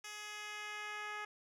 10% pulse tone with band-pass filter sweep, 420 Hz, G#4, 19 cents sharp, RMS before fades -45 dBFS, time 0.04-1.25 s, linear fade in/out 5 ms, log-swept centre 5000 to 1500 Hz, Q 0.8, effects none

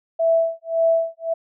sine tone with tremolo, 659.3 Hz, E5, in tune, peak -13 dBFS, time 0.19-1.34 s, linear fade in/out 10 ms, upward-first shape sine, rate 1.8 Hz, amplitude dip 100%, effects none

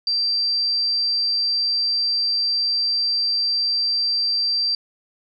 sine tone, 4699 Hz, D8, in tune, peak -18 dBFS, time 0.07-4.75 s, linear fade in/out 2 ms, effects none

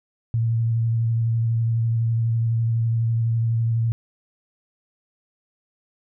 sine tone with vibrato, 114.7 Hz, A#2, 28 cents flat, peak -18 dBFS, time 0.34-3.92 s, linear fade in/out 0 ms, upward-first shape square, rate 12 Hz, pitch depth 15 cents each way, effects none

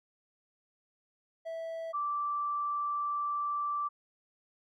triangle / sine tone pair in turn, 656 / 1168.7 Hz, E5 / D6, -9 / -9 cents, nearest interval minor seventh, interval 1000 cents, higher second, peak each -34 / -30 dBFS, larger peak second, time 1.45-1.93 / 1.93-3.89 s, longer second, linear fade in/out 20 ms, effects none

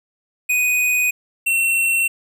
square tone pair in turn, 2489 / 2714 Hz, D#7 / E7, 0 / +50 cents, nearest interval minor second, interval 150 cents, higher second, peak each -16 dBFS, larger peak neither, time 0.49-1.11 / 1.46-2.08 s, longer neither, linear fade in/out 10 ms, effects none

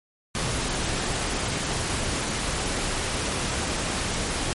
pink noise, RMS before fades -27 dBFS, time 0.35-4.53 s, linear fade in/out 0 ms, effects MP3 48 kbps

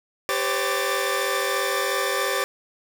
sawtooth tone cluster, 392.9 / 507 / 550 / 1174 / 1778 Hz, G4 / B4 / C#5 / D6 / A6, +4 / +45 / -14 / -1 / +18 cents, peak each -25 dBFS, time 0.29-2.44 s, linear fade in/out 0 ms, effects none

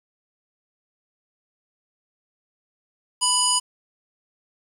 harmonic tone, 987.8 Hz, B5, in tune, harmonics 1 / 3 / 5 / 7 / 9 / 10, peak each -25 / -25 / -25 / -25 / -25 / -25 dBFS, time 3.21-3.6 s, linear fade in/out 20 ms, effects 8-bit

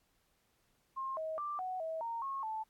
sine tone with pitch steps, 1065 / 635 / 1179 / 742 / 645 / 924 / 1088 / 876 Hz, C6 / D#5 / D6 / F#5 / E5 / A#5 / C#6 / A5, +30 / +35 / +6 / +5 / -38 / -16 / -33 / -8 cents, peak -36 dBFS, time 0.96-2.64 s, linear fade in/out 20 ms, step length 210 ms, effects pink hiss -75 dBFS RMS until 2.69 s + AAC 64 kbps

